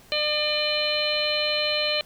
harmonic tone with a mistuned harmonic, 601 Hz, D5, 40 cents sharp, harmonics 1 / 2 / 3 / 4 / 5 / 6 / 7, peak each -27 / -37 / -36 / -29 / -28 / -37 / -27 dBFS, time 0.12-2.01 s, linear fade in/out 0 ms, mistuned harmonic 7, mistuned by -35 cents, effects pink hiss -52 dBFS RMS until 2.05 s

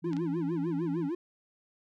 sine tone, 167 Hz, E3, 23 cents sharp, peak -33 dBFS, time 0.02-1.1 s, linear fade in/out 50 ms
triangle tone with vibrato, 311.1 Hz, D#4, in tune, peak -28 dBFS, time 0.04-1.15 s, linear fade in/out 5 ms, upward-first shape sine, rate 6.6 Hz, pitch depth 230 cents each way
clicks, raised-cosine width 0.2 ms, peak -28 dBFS, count 2, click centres 0.132 / 0.167 s
effects none

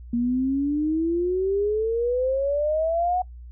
sine exponential sweep, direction up, 234 to 740 Hz, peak -20 dBFS, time 0.13-3.22 s, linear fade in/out 5 ms, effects noise-tail reverb RT60 0.1 s tail -21 dB re dry + added 60 Hz sine -38 dBFS peak until 3.51 s

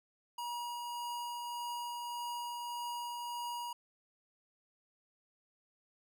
square tone with tremolo, 957 Hz, A#5, 45 cents sharp, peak -38 dBFS, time 0.38-3.73 s, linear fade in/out 5 ms, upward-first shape triangle, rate 1.7 Hz, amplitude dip 25%, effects none

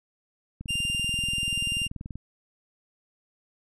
click train, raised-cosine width 5 ms, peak -24 dBFS, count 33, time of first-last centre 0.61-2.156 s, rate 20.7 Hz
45% pulse tone, 2794 Hz, F7, in tune, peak -26 dBFS, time 0.68-1.88 s, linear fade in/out 20 ms
effects resampled to 24000 Hz

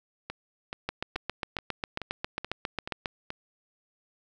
two click trains, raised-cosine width 0.3 ms, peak -14 / -19 dBFS, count 17 / 8, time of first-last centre 0.89-3.058 / 0.3-3.304 s, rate 7.38 / 2.33 Hz, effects none

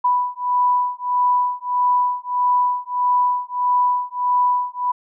sine beating tone pair, 987.8 / 989.4 Hz, B5 / B5, 0 / +3 cents, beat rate 1.6 Hz, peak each -19 dBFS, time 0.04-4.92 s, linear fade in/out 10 ms, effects none

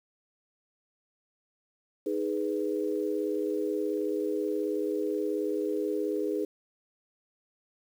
sine chord, G# minor, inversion second, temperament equal, 311.1 / 415.3 / 493.9 Hz, D#4 / G#4 / B4, 0 / 0 / 0 cents, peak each -32 / -30 / -34 dBFS, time 2.06-6.45 s, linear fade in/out 5 ms, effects 9-bit

